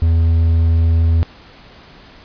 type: tone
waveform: triangle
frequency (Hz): 82.41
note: E2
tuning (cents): 0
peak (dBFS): -8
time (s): 0.02-1.23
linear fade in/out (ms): 0
effects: pink hiss -42 dBFS RMS until 2.24 s + resampled to 11025 Hz